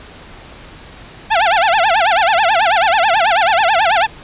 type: tone with vibrato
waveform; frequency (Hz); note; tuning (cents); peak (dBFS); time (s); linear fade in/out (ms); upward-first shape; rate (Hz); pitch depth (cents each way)
sawtooth; 770; G5; -31; -6; 1.3-4.07; 20; sine; 9.2; 260
effects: pink hiss -37 dBFS RMS until 4.23 s + resampled to 8000 Hz